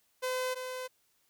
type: tone pair in turn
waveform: sawtooth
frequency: 510 / 510 Hz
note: C5 / C5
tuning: -44 / -44 cents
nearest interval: unison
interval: 0 cents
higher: neither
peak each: -27 / -33 dBFS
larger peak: first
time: 0.22-0.55 / 0.55-0.88 s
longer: neither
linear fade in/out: 20 ms
effects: white hiss -72 dBFS RMS until 1.29 s